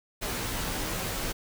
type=noise with comb filter; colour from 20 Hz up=pink; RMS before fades=-32 dBFS; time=0.21-1.33 s; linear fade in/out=20 ms; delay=14 ms; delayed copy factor=-0.65; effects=none